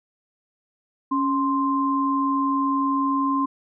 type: tone pair together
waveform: sine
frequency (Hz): 277.2 / 1046.6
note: C#4 / C6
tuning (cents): 0 / 0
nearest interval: octave + major seventh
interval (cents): 2300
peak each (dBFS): -22 / -22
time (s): 1.11-3.46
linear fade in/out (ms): 10
effects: none